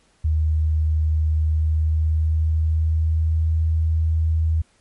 sine tone with pitch glide, 78 to 80.1 Hz, D#2 to E2, +5 to -49 cents, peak -16 dBFS, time 0.24-4.62 s, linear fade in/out 10 ms, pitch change +46 cents, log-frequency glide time 1.39-3.5 s, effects pink hiss -60 dBFS RMS until 4.8 s + MP3 48 kbps

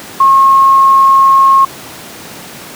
sine tone, 1082 Hz, C#6, 42 cents flat, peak -3 dBFS, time 0.2-1.65 s, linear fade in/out 5 ms, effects pink hiss -29 dBFS RMS until 2.75 s + high-pass 150 Hz 12 dB/octave

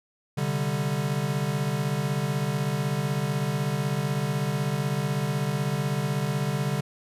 square chord, C suspended second, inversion none, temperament equal, 130.81 / 146.83 / 196 Hz, C3 / D3 / G3, 0 / 0 / 0 cents, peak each -31 / -28 / -32 dBFS, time 0.37-6.81 s, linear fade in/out 10 ms, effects resampled to 32000 Hz

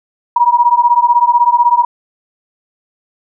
sine beating tone pair, 951 / 967 Hz, A#5 / B5, +34 / -37 cents, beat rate 16 Hz, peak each -10 dBFS, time 0.36-1.85 s, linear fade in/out 5 ms, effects none

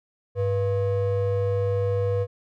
triangle ring-modulated tone, 293.7 Hz, D4, in tune, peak -16 dBFS, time 0.35-2.27 s, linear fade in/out 50 ms, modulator 193 Hz, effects none

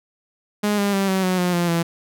sawtooth tone with pitch steps, 207.7 / 201.6 / 195.59 / 189.8 / 184.19 / 178.74 / 173.45 / 168.32 Hz, G#3 / G3 / G3 / F#3 / F#3 / F3 / F3 / E3, 0 / +49 / -4 / +44 / -8 / +40 / -12 / +36 cents, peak -14 dBFS, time 0.63-1.83 s, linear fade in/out 10 ms, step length 150 ms, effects none

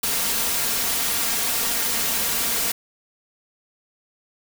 white noise with comb filter, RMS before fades -23 dBFS, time 0.03-2.72 s, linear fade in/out 5 ms, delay 4.3 ms, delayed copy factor +0.5, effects none

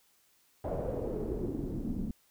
pink noise with low-pass filter sweep, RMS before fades -35 dBFS, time 0.64-2.11 s, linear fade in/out 2 ms, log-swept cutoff 640 to 220 Hz, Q 3.5, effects white hiss -68 dBFS RMS until 2.3 s

